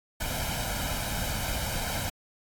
pink noise with comb filter, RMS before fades -31 dBFS, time 0.2-2.1 s, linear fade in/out 10 ms, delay 1.3 ms, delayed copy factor +0.7, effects AAC 64 kbps

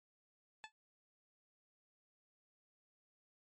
15% pulse tone with exponential decay, 869 Hz, A5, 22 cents flat, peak -37 dBFS, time 0.64-0.72 s, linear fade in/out 0 ms, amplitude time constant 16 ms, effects MP3 32 kbps

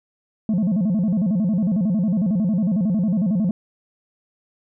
sine tone with vibrato, 196 Hz, G3, in tune, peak -14 dBFS, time 0.49-3.51 s, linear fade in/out 2 ms, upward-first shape square, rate 11 Hz, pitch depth 190 cents each way, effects tanh soft clip ceiling -16 dBFS

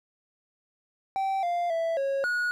triangle tone with pitch steps, 775 / 697 / 661 / 548 / 1454 Hz, G5 / F5 / E5 / C#5 / F#6, -20 / -4 / +5 / -20 / -31 cents, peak -23 dBFS, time 1.16-2.51 s, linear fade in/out 0 ms, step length 270 ms, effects none

